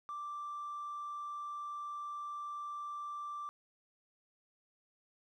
sine tone with hard clipping, 1174.7 Hz, D6, in tune, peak -40 dBFS, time 0.09-3.49 s, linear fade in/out 0 ms, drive 1 dB, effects none

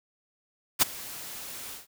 white noise with ADSR envelope, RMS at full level -18 dBFS, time 0.79-1.87 s, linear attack 31 ms, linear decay 15 ms, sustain -22 dB, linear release 150 ms, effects none

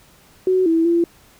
sine tone with pitch steps, 372.1 / 327.8 / 340 Hz, F#4 / E4 / F4, +10 / -10 / -46 cents, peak -13 dBFS, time 0.47-1.04 s, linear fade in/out 2 ms, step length 190 ms, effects pink hiss -51 dBFS RMS until 1.39 s

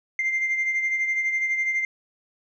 sine beating tone pair, 2093 / 2105 Hz, C7 / C7, 0 / +10 cents, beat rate 12 Hz, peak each -21 / -30 dBFS, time 0.19-1.85 s, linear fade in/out 2 ms, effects tanh soft clip ceiling -18 dBFS

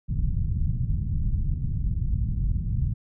pink low-pass noise, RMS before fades -25 dBFS, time 0.08-2.94 s, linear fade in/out 20 ms, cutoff 150 Hz, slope 24 dB/octave, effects none

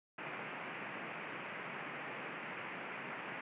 white band-pass noise, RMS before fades -45 dBFS, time 0.18-3.41 s, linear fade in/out 5 ms, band 130 to 2600 Hz, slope 48 dB/octave, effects resampled to 8000 Hz

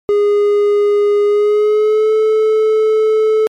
triangle tone with pitch glide, 411.4 to 435.1 Hz, G#4 to A4, -16 to -19 cents, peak -7 dBFS, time 0.09-3.47 s, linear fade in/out 0 ms, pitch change +97 cents, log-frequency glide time 1.25-2.12 s, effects MP3 64 kbps

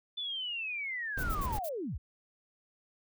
sine linear sweep, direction down, 3520 to 32.32 Hz, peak -34 dBFS, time 0.17-1.98 s, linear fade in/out 10 ms
brown noise, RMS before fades -35 dBFS, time 1.17-1.59 s, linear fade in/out 5 ms
violet noise bursts, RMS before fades -42 dBFS, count 5, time 1.18-1.693 s, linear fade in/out 10 ms, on 57 ms, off 57 ms
effects none

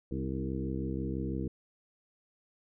harmonic tone with a mistuned harmonic, 66.1 Hz, C2, 18 cents sharp, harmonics 1 / 2 / 3 / 4 / 5 / 6 / 7, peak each -38 / -38 / -38 / -40 / -39 / -44 / -44 dBFS, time 0.11-1.48 s, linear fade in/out 5 ms, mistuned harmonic 5, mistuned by -25 cents, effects none

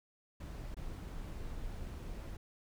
brown noise with dropouts, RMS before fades -43 dBFS, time 0.4-2.37 s, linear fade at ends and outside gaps 5 ms, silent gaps 0.745-0.767 s, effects none

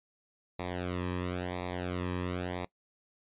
sawtooth tone with flanger, 89.8 Hz, F2, 49 cents sharp, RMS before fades -35 dBFS, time 0.59-2.65 s, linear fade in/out 5 ms, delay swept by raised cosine 0.66 to 1.41 ms, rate 0.97 Hz, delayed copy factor -0.9, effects noise-tail reverb RT60 0.1 s tail -21 dB re dry + resampled to 8000 Hz

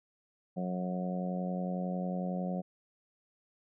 harmonic tone, 91 Hz, F#2, 28 cents flat, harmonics 2 / 3 / 4 / 5 / 6 / 7 / 8, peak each -33 / -46 / -48 / -47 / -41 / -45 / -43 dBFS, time 0.56-2.62 s, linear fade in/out 20 ms, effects none

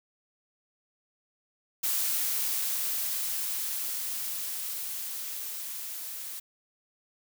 blue noise with level ramp, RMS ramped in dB -28 to -39 dBFS, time 1.83-6.4 s, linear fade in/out 10 ms, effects none

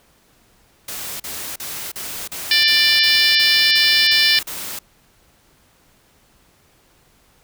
white noise bursts, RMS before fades -29 dBFS, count 11, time 0.88-4.79 s, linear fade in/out 5 ms, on 320 ms, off 39 ms
harmonic tone, 591 Hz, D5, 11 cents sharp, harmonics 3 / 4 / 5 / 6 / 7 / 8 / 9, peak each -20 / -20 / -20 / -20 / -20 / -20 / -20 dBFS, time 2.51-4.39 s, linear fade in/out 2 ms
effects pink hiss -56 dBFS RMS until 7.43 s

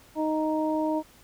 harmonic tone, 311.1 Hz, D#4, in tune, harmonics 1 / 2 / 3, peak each -26 / -29 / -31 dBFS, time 0.15-1.03 s, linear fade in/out 50 ms, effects pink hiss -55 dBFS RMS until 1.23 s

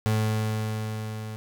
35% pulse tone with level ramp, 108.7 Hz, A2, 21 cents flat, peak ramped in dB -19 to -32 dBFS, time 0.06-1.36 s, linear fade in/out 0 ms, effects none

